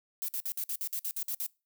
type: noise bursts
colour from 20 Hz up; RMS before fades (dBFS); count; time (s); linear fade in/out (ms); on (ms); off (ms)
violet; -34; 11; 0.22-1.464; 0; 64; 54
effects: noise-tail reverb RT60 0.3 s tail -25 dB re dry